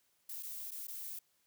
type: noise with dropouts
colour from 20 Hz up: violet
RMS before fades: -44 dBFS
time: 0.29-1.19 s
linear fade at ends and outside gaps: 5 ms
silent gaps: 0.427-0.431 / 0.709-0.716 / 0.871-0.881 s
effects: white hiss -75 dBFS RMS until 1.46 s + high-pass 60 Hz 12 dB/octave